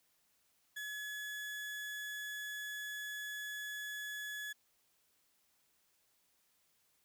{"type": "tone", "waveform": "35% pulse", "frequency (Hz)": 1700, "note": "G#6", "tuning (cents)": 40, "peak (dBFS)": -39, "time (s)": [0.76, 4.53], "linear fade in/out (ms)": 10, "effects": ["white hiss -75 dBFS RMS until 7.04 s"]}